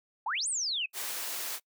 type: exponential two-way sweep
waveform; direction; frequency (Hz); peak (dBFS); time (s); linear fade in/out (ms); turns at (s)
sine; up then down; 784 to 9397 to 2487; -29; 0.26-0.86; 5; 0.48
type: noise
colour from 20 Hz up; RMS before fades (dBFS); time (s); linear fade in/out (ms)
white; -36; 0.93-1.6; 50
effects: noise-tail reverb RT60 0.1 s tail -24 dB re dry + high-pass 400 Hz 12 dB/octave